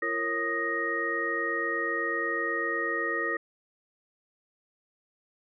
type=tone cluster; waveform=sine; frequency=340.1 / 459.9 / 548 / 1242 / 1873 Hz; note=F4 / A#4 / C#5 / D#6 / A#6; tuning=-46 / -23 / -20 / -3 / +8 cents; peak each=-36 / -35 / -38 / -34 / -29 dBFS; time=0.02-3.37 s; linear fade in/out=5 ms; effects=none